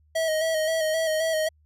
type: tone with vibrato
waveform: square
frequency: 637 Hz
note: D#5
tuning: 41 cents sharp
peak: -23 dBFS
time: 0.15-1.49 s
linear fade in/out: 10 ms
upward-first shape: square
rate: 3.8 Hz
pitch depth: 32 cents each way
effects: added 76 Hz sine -58 dBFS peak until 1.65 s + resampled to 32000 Hz